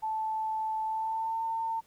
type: tone with pitch glide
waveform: sine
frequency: 876 to 902.7 Hz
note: A5 to A5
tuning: -8 to +44 cents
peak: -29 dBFS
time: 0.02-1.81 s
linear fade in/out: 20 ms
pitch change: +52 cents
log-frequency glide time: 0.84-1.41 s
effects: pink hiss -64 dBFS RMS until 1.86 s